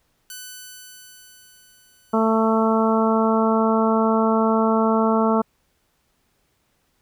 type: tone with exponential decay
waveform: 5% pulse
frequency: 1500 Hz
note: F#6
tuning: 23 cents sharp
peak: -22 dBFS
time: 0.3-3.57 s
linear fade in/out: 1 ms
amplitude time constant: 710 ms
type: harmonic tone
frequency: 222.2 Hz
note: A3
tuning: 17 cents sharp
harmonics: 1 / 2 / 3 / 4 / 5 / 6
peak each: -19 / -22 / -24 / -25 / -26 / -27 dBFS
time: 2.13-5.42 s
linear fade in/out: 10 ms
effects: pink hiss -67 dBFS RMS until 7.01 s